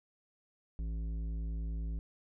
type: tone with tanh clipping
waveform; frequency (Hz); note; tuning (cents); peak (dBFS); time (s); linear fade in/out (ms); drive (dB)
sine; 55; A1; 0; -36; 0.79-1.99; 0; 11
effects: none